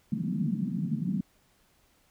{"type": "band-pass noise", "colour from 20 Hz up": "white", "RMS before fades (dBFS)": -30, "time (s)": [0.12, 1.21], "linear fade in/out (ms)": 5, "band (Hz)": [150, 230], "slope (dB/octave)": 48, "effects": ["pink hiss -66 dBFS RMS until 2.1 s"]}